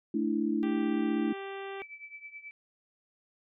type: chord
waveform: sine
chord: A suspended fourth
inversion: none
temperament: equal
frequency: 220 / 293.7 / 329.6 Hz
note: A3 / D4 / E4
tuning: 0 / 0 / 0 cents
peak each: -31 dBFS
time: 0.14-1.33 s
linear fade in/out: 5 ms
type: harmonic tone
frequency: 392 Hz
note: G4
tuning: in tune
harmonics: 1 / 2 / 3 / 4 / 5 / 6 / 7 / 8 / 9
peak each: -39 / -44 / -48 / -49 / -49 / -53 / -51 / -56 / -57 dBFS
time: 0.63-1.82 s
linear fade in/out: 0 ms
type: tone with tremolo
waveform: sine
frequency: 2312 Hz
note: D7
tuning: 28 cents flat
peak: -40 dBFS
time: 1.8-2.51 s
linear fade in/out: 0 ms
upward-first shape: triangle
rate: 9.3 Hz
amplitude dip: 85%
effects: none